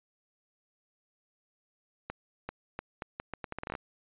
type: accelerating click train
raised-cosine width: 0.5 ms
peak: -21 dBFS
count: 15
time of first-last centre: 2.1-3.752 s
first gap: 390 ms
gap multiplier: 0.77
effects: resampled to 8000 Hz